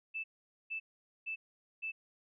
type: tone bursts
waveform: sine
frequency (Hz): 2637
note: E7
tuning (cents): 0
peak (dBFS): -36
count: 4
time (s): 0.14-1.92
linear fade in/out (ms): 20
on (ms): 100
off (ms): 460
effects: none